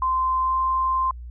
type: tone with pitch glide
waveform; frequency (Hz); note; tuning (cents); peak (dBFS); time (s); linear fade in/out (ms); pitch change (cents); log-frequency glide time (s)
sine; 1038 to 1045.2; C6 to C6; -14 to -2; -19; 0.02-1.11; 2; +12; 0.42-0.55
effects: added 60 Hz sine -34 dBFS peak until 1.3 s